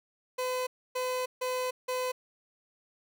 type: tone bursts at uneven times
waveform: 30% pulse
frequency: 507 Hz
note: B4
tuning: 45 cents sharp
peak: -27 dBFS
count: 4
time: 0.38-0.67 / 0.95-1.26 / 1.41-1.71 / 1.88-2.12 s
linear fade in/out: 10 ms
effects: none